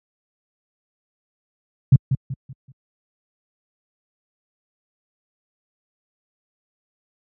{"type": "tone with echo", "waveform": "sine", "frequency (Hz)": 132.5, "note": "C3", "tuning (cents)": 22, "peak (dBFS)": -6, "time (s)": [1.92, 1.96], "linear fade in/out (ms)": 5, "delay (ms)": 190, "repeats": 4, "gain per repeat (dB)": -9, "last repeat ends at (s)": 2.72, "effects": ["high-pass 60 Hz 12 dB/octave"]}